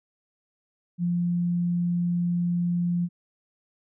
sine tone, 174.3 Hz, F3, 3 cents flat, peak -22 dBFS, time 0.98-3.09 s, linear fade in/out 50 ms, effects none

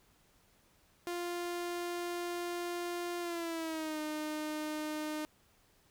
sawtooth tone with pitch glide, 349.2 to 305.8 Hz, F4 to D#4, 0 to -30 cents, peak -32 dBFS, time 1.07-5.25 s, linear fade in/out 0 ms, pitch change -230 cents, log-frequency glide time 3.2-4 s, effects pink hiss -68 dBFS RMS until 5.9 s

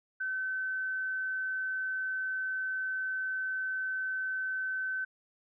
sine tone, 1528 Hz, G6, 45 cents flat, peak -31 dBFS, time 0.2-5.05 s, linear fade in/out 10 ms, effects none

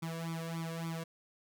sawtooth tone with flanger, 164.81 Hz, E3, in tune, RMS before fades -39 dBFS, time 0.02-1.04 s, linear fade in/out 10 ms, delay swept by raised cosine 0.86 to 1.83 ms, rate 3.5 Hz, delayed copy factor +1, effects none

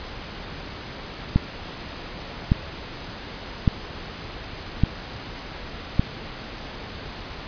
click train, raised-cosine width 5 ms, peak -4 dBFS, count 5, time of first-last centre 1.36-5.995 s, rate 0.863 Hz, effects pink hiss -36 dBFS RMS until 7.47 s + resampled to 11025 Hz

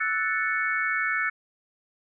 sine chord, F# minor seventh, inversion third, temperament equal, 1318.5 / 1480 / 1760 / 2217 Hz, E6 / F#6 / A6 / C#7, 0 / 0 / 0 / 0 cents, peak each -31 / -29 / -28 / -29 dBFS, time 0-1.3 s, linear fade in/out 10 ms, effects none

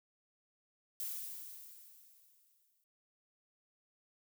violet noise with exponential decay, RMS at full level -39 dBFS, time 1-2.84 s, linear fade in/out 0 ms, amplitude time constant 400 ms, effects none

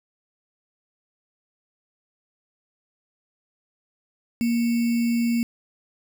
sine tone with sample-and-hold, 234.4 Hz, A#3, 10 cents sharp, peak -19 dBFS, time 4.41-5.43 s, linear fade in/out 0 ms, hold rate 2450 Hz, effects none

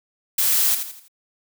blue noise with echo, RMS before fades -19 dBFS, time 0.38-0.75 s, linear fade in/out 5 ms, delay 83 ms, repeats 4, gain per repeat -8 dB, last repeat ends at 1.082 s, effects none

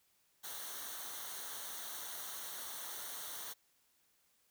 white noise with comb filter, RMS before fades -45 dBFS, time 0.43-3.54 s, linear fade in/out 20 ms, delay 0.4 ms, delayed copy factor -0.7, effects white hiss -74 dBFS RMS until 4.5 s

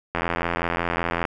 click train, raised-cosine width 0.5 ms, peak -8 dBFS, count 95, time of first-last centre 0.15-1.252 s, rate 85.3 Hz, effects none

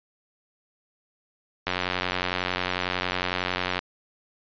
click train, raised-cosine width 0.3 ms, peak -9 dBFS, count 194, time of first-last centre 1.67-3.791 s, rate 91 Hz, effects resampled to 11025 Hz

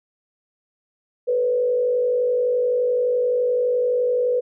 sine tone with frequency modulation, 493.9 Hz, B4, in tune, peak -17 dBFS, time 1.27-4.41 s, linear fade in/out 20 ms, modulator 51.7 Hz, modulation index 0.53, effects none

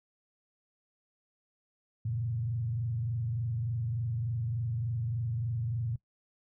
sine tone with frequency modulation, 116.54 Hz, A#2, in tune, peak -30 dBFS, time 2.05-5.96 s, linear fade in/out 5 ms, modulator 23.4 Hz, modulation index 0.68, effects noise-tail reverb RT60 0.1 s tail -20 dB re dry

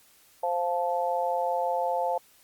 sine chord, F major, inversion second, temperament just, 523.8 / 698.5 / 873.1 Hz, C5 / F5 / A5, +2 / 0 / -14 cents, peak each -29 dBFS, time 0.43-2.18 s, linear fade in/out 5 ms, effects white hiss -59 dBFS RMS until 2.43 s + Opus 48 kbps

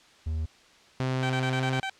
triangle tone, 79 Hz, D#2, 27 cents sharp, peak -25 dBFS, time 0.26-0.46 s, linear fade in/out 10 ms
sawtooth tone with pitch glide, 129.9 to 131.03 Hz, C3 to C3, -12 to +3 cents, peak -22 dBFS, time 1-1.8 s, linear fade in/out 0 ms, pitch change +15 cents, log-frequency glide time 1.55-1.65 s
15% pulse tone bursts, 774 Hz, G5, 22 cents flat, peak -23 dBFS, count 7, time 1.23-1.896 s, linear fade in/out 0 ms, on 66 ms, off 34 ms
effects white hiss -56 dBFS RMS until 1.99 s + low-pass 5000 Hz 12 dB/octave

